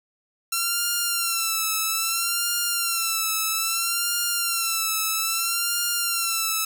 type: tone with vibrato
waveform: 5% pulse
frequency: 1354 Hz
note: E6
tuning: 46 cents sharp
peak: -11 dBFS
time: 0.52-6.65 s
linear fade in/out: 5 ms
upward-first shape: sine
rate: 0.61 Hz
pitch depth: 65 cents each way
effects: none